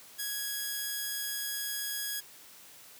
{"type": "tone", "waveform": "5% pulse", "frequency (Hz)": 1661.2, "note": "G#6", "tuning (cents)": 0, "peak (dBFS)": -22, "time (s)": [0.18, 2.21], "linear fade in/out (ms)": 20, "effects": ["white hiss -53 dBFS RMS until 2.99 s", "high-pass 100 Hz 12 dB/octave"]}